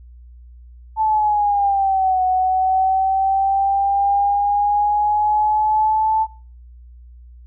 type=exponential two-way sweep; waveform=sine; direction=down then up; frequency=880 to 740 to 880 Hz; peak=-14 dBFS; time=0.96-6.27 s; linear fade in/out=50 ms; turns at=2.23 s; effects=noise-tail reverb RT60 0.4 s tail -20 dB re dry + added 60 Hz sine -39 dBFS peak until 7.46 s